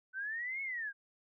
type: linear two-way sweep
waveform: sine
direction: up then down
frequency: 1500 to 2208 to 1576 Hz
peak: -36 dBFS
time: 0.13-0.93 s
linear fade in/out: 50 ms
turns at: 0.62 s
effects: none